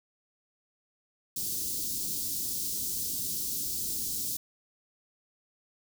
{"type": "band-stop noise", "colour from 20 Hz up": "white", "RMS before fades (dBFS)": -33, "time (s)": [1.36, 4.37], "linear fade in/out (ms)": 5, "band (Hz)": [350, 4500], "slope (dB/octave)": 24, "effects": []}